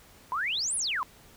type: exponential two-way sweep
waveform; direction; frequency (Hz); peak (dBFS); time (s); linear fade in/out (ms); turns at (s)
sine; up then down; 956 to 10620 to 956; -27; 0.32-1.03; 0; 0.76
effects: pink hiss -55 dBFS RMS until 1.36 s